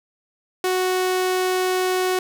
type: tone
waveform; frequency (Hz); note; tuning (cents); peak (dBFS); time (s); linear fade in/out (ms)
sawtooth; 369.4; F#4; -3; -15; 0.64-2.19; 2
effects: none